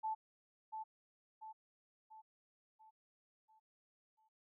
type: tone with echo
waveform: sine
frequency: 875 Hz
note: A5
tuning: 10 cents flat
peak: -36 dBFS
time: 0.03-0.15 s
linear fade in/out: 20 ms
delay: 690 ms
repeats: 6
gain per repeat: -6 dB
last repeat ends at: 4.29 s
effects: none